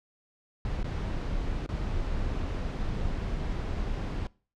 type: noise with dropouts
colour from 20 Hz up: brown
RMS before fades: -31 dBFS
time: 0.65-4.27 s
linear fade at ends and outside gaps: 1 ms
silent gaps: 0.83-0.843 / 1.663-1.69 s
effects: noise-tail reverb RT60 0.4 s tail -23 dB re dry + low-pass 5000 Hz 12 dB/octave